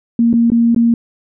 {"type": "tone with dropouts", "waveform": "sine", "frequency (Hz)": 233.1, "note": "A#3", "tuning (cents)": 0, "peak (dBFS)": -8, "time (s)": [0.19, 0.94], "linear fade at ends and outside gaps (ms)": 2, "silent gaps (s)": [[0.33, 0.338], [0.502, 0.518], [0.747, 0.762]], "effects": []}